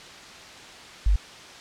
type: tone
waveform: sine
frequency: 50 Hz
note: G1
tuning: 35 cents sharp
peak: -16 dBFS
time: 1.06-1.16 s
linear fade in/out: 5 ms
effects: white hiss -43 dBFS RMS until 1.6 s + low-pass 5000 Hz 12 dB/octave